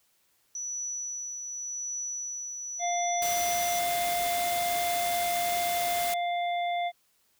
sine tone with tremolo, 5920 Hz, F#8, in tune, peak -31 dBFS, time 0.55-3.79 s, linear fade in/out 2 ms, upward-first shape triangle, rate 0.87 Hz, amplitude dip 40%
harmonic tone, 699 Hz, F5, 1 cent sharp, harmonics 1 / 3 / 5, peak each -27 / -37 / -41 dBFS, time 2.79-6.92 s, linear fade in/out 50 ms
white noise, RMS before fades -34 dBFS, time 3.22-6.14 s, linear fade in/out 2 ms
effects white hiss -69 dBFS RMS until 7.39 s

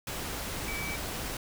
sine tone in noise, 2300 Hz, D7, 37 cents flat, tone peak -36 dBFS, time 0.68-0.96 s, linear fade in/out 2 ms, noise pink, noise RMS -36 dBFS, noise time 0.07-1.37 s, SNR -3 dB, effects none

